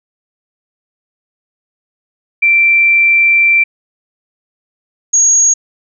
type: tone pair in turn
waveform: sine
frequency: 2349 / 6615 Hz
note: D7 / G#8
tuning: 0 / -8 cents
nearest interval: octave + tritone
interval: 1792 cents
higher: second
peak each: -6 dBFS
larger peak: neither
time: 2.42-3.64 / 5.13-5.54 s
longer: first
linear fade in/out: 10 ms
effects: none